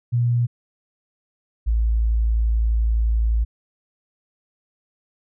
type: tone pair in turn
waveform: sine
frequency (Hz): 120 / 55.82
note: B2 / A1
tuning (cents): -49 / +26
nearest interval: octave + minor second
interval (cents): 1325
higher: first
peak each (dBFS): -16 / -16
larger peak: neither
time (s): 0.12-0.47 / 1.66-3.45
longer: second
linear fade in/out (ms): 20
effects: none